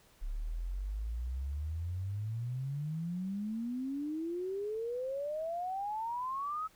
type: exponential sweep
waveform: sine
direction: up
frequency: 34 to 1297 Hz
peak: -34 dBFS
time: 0.21-6.68 s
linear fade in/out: 20 ms
effects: pink hiss -64 dBFS RMS until 6.75 s